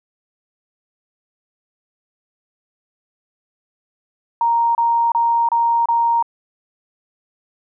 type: tone bursts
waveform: sine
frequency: 932.3 Hz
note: A#5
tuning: in tune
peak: -13 dBFS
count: 5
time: 4.41-6.226 s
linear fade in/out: 2 ms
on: 340 ms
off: 29 ms
effects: none